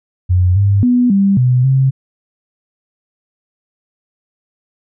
sine tone with pitch steps, 90.6 / 99.8 / 246.1 / 197.1 / 125.7 / 133.4 Hz, F#2 / G2 / B3 / G3 / B2 / C3, -36 / +32 / -6 / +10 / +31 / +34 cents, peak -8 dBFS, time 0.29-1.91 s, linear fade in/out 20 ms, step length 270 ms, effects none

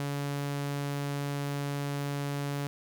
sawtooth tone, 142.3 Hz, C#3, 46 cents sharp, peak -27 dBFS, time 0-2.67 s, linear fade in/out 0 ms, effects none

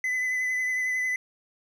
triangle tone with vibrato, 2014 Hz, B6, 33 cents sharp, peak -23 dBFS, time 0.04-1.16 s, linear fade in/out 2 ms, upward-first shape sine, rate 11 Hz, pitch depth 19 cents each way, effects none

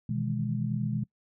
sine chord, E major seventh, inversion second, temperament equal, 123.47 / 155.56 / 164.81 / 207.7 Hz, B2 / D#3 / E3 / G#3, 0 / 0 / 0 / 0 cents, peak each -31 / -34 / -37 / -32 dBFS, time 0.09-1.04 s, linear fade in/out 5 ms, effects noise-tail reverb RT60 0.1 s tail -23 dB re dry

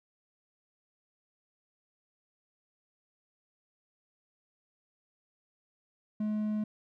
triangle tone, 212.8 Hz, G#3, 42 cents sharp, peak -27 dBFS, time 6.2-6.64 s, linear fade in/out 5 ms, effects none

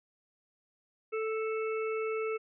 harmonic tone, 440 Hz, A4, in tune, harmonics 1 / 3 / 5 / 6, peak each -31 / -40 / -44 / -45 dBFS, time 1.12-2.38 s, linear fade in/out 20 ms, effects none

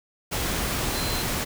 sine tone in noise, 4092 Hz, C8, 39 cents flat, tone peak -33 dBFS, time 0.94-1.23 s, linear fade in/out 20 ms, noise pink, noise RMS -27 dBFS, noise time 0.31-1.45 s, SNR -9 dB, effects none

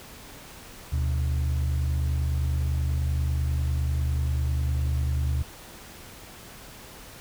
sine tone pair together, 75 / 125.08 Hz, D2 / B2, +37 / +22 cents, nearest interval major sixth, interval 885 cents, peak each -22 / -27 dBFS, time 0.92-5.43 s, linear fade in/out 10 ms, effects tanh soft clip ceiling -19 dBFS + pink hiss -45 dBFS RMS until 7.2 s

